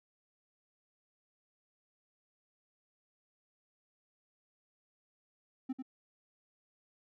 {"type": "tone with echo", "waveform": "triangle", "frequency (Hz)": 261.3, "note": "C4", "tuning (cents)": -2, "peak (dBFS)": -31, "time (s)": [5.69, 5.73], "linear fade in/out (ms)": 10, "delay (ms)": 95, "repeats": 1, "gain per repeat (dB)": -5, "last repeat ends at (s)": 5.825, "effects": []}